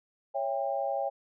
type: chord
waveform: sine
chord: C# diminished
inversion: none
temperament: just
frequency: 554.4 / 665.2 / 798.3 Hz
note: C#5 / E5 / G5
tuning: 0 / +16 / +31 cents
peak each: -32 / -34 / -32 dBFS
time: 0.34-1.1 s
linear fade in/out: 20 ms
effects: none